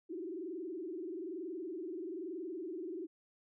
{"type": "tone with frequency modulation", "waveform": "sine", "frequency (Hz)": 347.9, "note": "F4", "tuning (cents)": -7, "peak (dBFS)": -39, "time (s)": [0.09, 3.07], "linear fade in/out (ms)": 20, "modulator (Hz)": 21.1, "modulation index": 1.8, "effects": []}